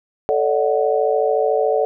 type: chord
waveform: sine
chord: D# half-diminished seventh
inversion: second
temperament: equal with one note detuned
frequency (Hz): 440 / 568.6 / 622.3 / 740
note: A4 / C#5 / D#5 / F#5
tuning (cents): 0 / +44 / 0 / 0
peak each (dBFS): -18 / -20 / -23 / -22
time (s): 0.29-1.85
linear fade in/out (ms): 0
effects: none